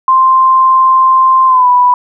sine tone with pitch glide, 1046.5 to 987.8 Hz, C6 to B5, 0 to 0 cents, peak -4 dBFS, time 0.08-1.94 s, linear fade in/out 2 ms, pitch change -100 cents, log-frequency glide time 1.47-1.68 s, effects none

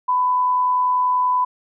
sine tone with amplitude modulation, 1000 Hz, B5, 21 cents sharp, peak -14 dBFS, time 0.08-1.45 s, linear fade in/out 10 ms, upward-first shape sine, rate 90.3 Hz, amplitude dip 25%, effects none

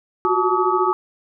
sine tone cluster, 360.9 / 374.9 / 868 / 1148 / 1266 Hz, F#4 / F#4 / A5 / D6 / D#6, -43 / +23 / -24 / -40 / +30 cents, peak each -22 dBFS, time 0.25-0.93 s, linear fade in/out 0 ms, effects none

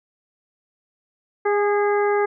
harmonic tone with a mistuned harmonic, 409.6 Hz, G#4, 24 cents flat, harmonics 1 / 2 / 3 / 4 / 5, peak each -18 / -24 / -28 / -30 / -32 dBFS, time 1.45-2.26 s, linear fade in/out 10 ms, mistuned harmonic 2, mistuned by +20 cents, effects none

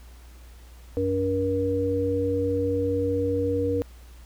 harmonic tone, 95.1 Hz, F#2, 48 cents sharp, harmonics 1 / 3 / 5, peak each -29 / -28 / -24 dBFS, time 0.97-3.82 s, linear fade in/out 0 ms, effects added 60 Hz sine -44 dBFS peak until 4.25 s + pink hiss -55 dBFS RMS until 4.25 s

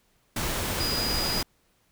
sine tone in noise, 4918 Hz, D#8, 21 cents flat, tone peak -28 dBFS, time 0.8-1.42 s, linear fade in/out 5 ms, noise pink, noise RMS -29 dBFS, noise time 0.36-1.43 s, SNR -2 dB, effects pink hiss -67 dBFS RMS until 1.91 s

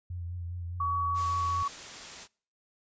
sine tone with vibrato, 87.31 Hz, F2, in tune, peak -34 dBFS, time 0.1-1.63 s, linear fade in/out 5 ms, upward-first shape triangle, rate 4.9 Hz, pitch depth 44 cents each way
sine tone with pitch glide, 1130 to 1123.5 Hz, C#6 to C#6, +33 to +23 cents, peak -27 dBFS, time 0.8-1.68 s, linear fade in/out 5 ms, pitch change -10 cents, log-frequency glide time 1.11-1.5 s
white noise, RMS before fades -43 dBFS, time 1.14-2.28 s, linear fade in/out 50 ms
effects noise-tail reverb RT60 0.5 s tail -26 dB re dry + resampled to 16000 Hz

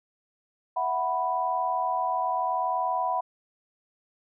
sine chord, E suspended second, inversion none, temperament equal, 659.3 / 740 / 987.8 Hz, E5 / F#5 / B5, 0 / 0 / 0 cents, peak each -33 / -28 / -27 dBFS, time 0.76-3.21 s, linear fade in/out 10 ms, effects none

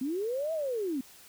sine linear two-way sweep, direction up then down, 246.2 to 659.3 to 246.2 Hz, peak -29 dBFS, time 0.01-1.01 s, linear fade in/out 5 ms, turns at 0.53 s, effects white hiss -54 dBFS RMS until 1.28 s

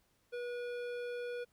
triangle tone with hard clipping, 485 Hz, B4, 31 cents flat, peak -40 dBFS, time 0.32-1.45 s, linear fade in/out 20 ms, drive 17 dB, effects pink hiss -74 dBFS RMS until 1.52 s

